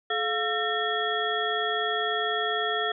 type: tone cluster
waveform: sine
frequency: 429 / 702 / 1345 / 1822 / 3329 Hz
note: A4 / F5 / E6 / A#6 / G#7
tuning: -44 / +9 / +34 / -40 / +3 cents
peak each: -31 dBFS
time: 0.1-2.92 s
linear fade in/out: 5 ms
effects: none